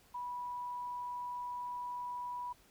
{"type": "tone", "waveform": "sine", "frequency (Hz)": 980, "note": "B5", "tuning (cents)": -14, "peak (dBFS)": -38, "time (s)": [0.14, 2.53], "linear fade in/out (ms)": 10, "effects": ["pink hiss -65 dBFS RMS until 2.7 s"]}